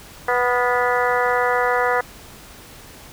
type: harmonic tone with a mistuned harmonic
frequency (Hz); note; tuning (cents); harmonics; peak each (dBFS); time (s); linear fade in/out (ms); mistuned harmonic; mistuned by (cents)
246.6; B3; -2; 2 / 3 / 4 / 5 / 6 / 7 / 8; -21 / -23 / -24 / -25 / -26 / -26 / -27; 0.28-2.01; 5; 6; -43
effects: pink hiss -42 dBFS RMS until 3.12 s